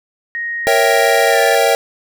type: tone with pitch glide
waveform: sine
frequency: 1871 to 1745.7 Hz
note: A#6 to A6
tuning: +6 to -14 cents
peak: -19 dBFS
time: 0.35-1.55 s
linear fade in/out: 0 ms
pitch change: -120 cents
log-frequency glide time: 1.29-1.39 s
type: chord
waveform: square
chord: A# diminished seventh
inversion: none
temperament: equal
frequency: 466.2 / 554.4 / 659.3 / 784 Hz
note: A#4 / C#5 / E5 / G5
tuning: 0 / 0 / 0 / 0 cents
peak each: -17 dBFS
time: 0.67-1.75 s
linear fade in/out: 0 ms
effects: none